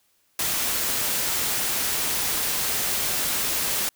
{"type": "noise", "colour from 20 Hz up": "white", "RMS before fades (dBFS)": -25, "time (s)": [0.39, 3.89], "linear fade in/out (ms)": 2, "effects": ["white hiss -66 dBFS RMS until 3.95 s"]}